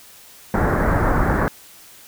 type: low-pass noise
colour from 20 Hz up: pink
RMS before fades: -18 dBFS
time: 0.54-1.48 s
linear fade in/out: 0 ms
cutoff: 1800 Hz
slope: 48 dB/octave
effects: white hiss -45 dBFS RMS until 2.07 s